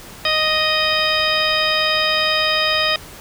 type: harmonic tone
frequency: 622.3 Hz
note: D#5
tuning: in tune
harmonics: 1 / 2 / 3 / 4 / 5 / 6 / 8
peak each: -23 / -23 / -23 / -23 / -23 / -23 / -23 dBFS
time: 0.25-2.96 s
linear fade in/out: 2 ms
effects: pink hiss -38 dBFS RMS until 3.2 s